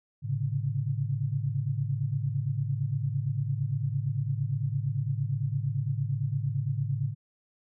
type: tone cluster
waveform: sine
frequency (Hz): 108.3 / 134.5 / 143.3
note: A2 / C3 / D3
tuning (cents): -27 / +48 / -42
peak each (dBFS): -31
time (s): 0.22-7.15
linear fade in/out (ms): 50
effects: none